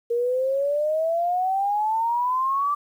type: exponential sweep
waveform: sine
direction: up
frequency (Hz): 466.2 to 1174.7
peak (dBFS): -20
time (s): 0.1-2.75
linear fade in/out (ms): 10
effects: 9-bit